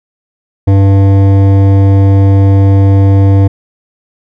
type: tone with hard clipping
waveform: sine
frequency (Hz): 98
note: G2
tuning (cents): 0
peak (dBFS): -5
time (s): 0.67-3.48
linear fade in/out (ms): 10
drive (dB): 13
effects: none